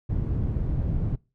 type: low-pass noise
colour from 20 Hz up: white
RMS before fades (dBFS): -26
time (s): 0.09-1.16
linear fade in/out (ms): 10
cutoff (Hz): 110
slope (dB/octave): 12
effects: noise-tail reverb RT60 0.3 s tail -24 dB re dry